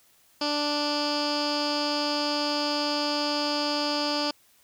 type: tone with low-pass filter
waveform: 15% pulse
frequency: 293.7 Hz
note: D4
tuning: in tune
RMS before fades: -27 dBFS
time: 0.41-4.31 s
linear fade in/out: 5 ms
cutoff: 4800 Hz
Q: 5.7
effects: white hiss -61 dBFS RMS until 4.63 s